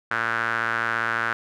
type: tone with band-pass filter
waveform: sawtooth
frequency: 114.7 Hz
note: A#2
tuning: 28 cents flat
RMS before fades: -25 dBFS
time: 0.11-1.33 s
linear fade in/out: 0 ms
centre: 1500 Hz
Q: 5.1
effects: none